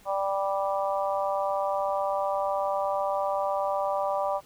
harmonic tone, 196 Hz, G3, in tune, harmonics 3 / 4 / 5 / 6, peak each -28 / -30 / -32 / -34 dBFS, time 0.05-4.41 s, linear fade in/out 50 ms, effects pink hiss -56 dBFS RMS until 4.45 s

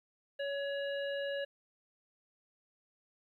harmonic tone with a mistuned harmonic, 561 Hz, C#5, 21 cents sharp, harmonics 1 / 3 / 5 / 7, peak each -35 / -42 / -46 / -52 dBFS, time 0.39-1.45 s, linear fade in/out 10 ms, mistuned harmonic 5, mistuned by +31 cents, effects 12-bit

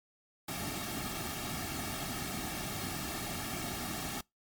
pink noise with comb filter, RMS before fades -38 dBFS, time 0.48-4.21 s, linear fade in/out 5 ms, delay 2 ms, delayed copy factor -0.75, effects noise-tail reverb RT60 0.2 s tail -26 dB re dry + MP3 96 kbps

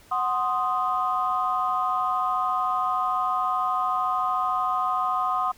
sine chord, C diminished, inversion second, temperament equal, 740 / 1046.5 / 1244.5 Hz, Gb5 / C6 / Eb6, 0 / 0 / 0 cents, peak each -27 / -26 / -25 dBFS, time 0.11-5.52 s, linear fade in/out 10 ms, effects tanh soft clip ceiling -13 dBFS + pink hiss -54 dBFS RMS until 5.57 s

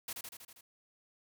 white noise with echo, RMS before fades -40 dBFS, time 0.08-0.13 s, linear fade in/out 5 ms, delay 80 ms, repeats 6, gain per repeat -3 dB, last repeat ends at 0.61 s, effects none

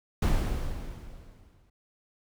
brown noise with exponential decay, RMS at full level -21 dBFS, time 0.22-1.7 s, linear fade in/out 5 ms, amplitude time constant 320 ms, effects none

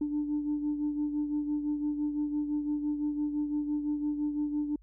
sine beating tone pair, 295.5 / 301.4 Hz, D4 / D4, +11 / +45 cents, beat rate 5.9 Hz, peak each -28 / -36 dBFS, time 0.01-4.76 s, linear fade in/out 5 ms, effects tanh soft clip ceiling -23 dBFS + added 49 Hz sine -54 dBFS peak until 4.82 s

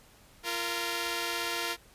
5% pulse tone pair together, 344 / 464.4 Hz, F4 / A#4, -26 / -7 cents, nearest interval perfect fourth, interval 519 cents, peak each -22 dBFS, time 0.43-1.77 s, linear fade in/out 50 ms, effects pink hiss -58 dBFS RMS until 1.94 s + resampled to 32000 Hz

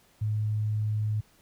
sine tone, 106.9 Hz, A2, 49 cents flat, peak -25 dBFS, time 0.21-1.21 s, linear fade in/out 10 ms, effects pink hiss -62 dBFS RMS until 1.41 s

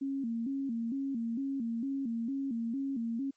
sine tone with vibrato, 250.9 Hz, B3, 28 cents sharp, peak -31 dBFS, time 0.01-3.31 s, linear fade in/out 10 ms, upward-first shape square, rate 2.2 Hz, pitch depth 150 cents each way, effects white hiss -75 dBFS RMS until 3.36 s + MP3 32 kbps

